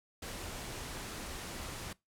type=low-pass noise; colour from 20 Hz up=pink; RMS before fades=-43 dBFS; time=0.22-1.93 s; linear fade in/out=5 ms; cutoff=12000 Hz; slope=24 dB/octave; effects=noise-tail reverb RT60 0.2 s tail -22 dB re dry